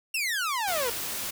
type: exponential sweep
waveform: sawtooth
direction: down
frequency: 2804 to 457.6 Hz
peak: -23 dBFS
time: 0.14-0.9 s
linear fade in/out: 5 ms
type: noise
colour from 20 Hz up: white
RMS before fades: -33 dBFS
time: 0.67-1.31 s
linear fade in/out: 10 ms
effects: none